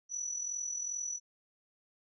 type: tone with amplitude modulation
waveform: sine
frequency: 5920 Hz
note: F#8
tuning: in tune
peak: -32 dBFS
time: 0.09-1.2 s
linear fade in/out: 50 ms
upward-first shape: sine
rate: 42.5 Hz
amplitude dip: 60%
effects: none